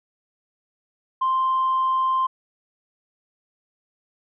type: tone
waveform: sine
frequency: 1046.5 Hz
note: C6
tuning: in tune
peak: -17 dBFS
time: 1.21-2.27 s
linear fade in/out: 10 ms
effects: tanh soft clip ceiling -15 dBFS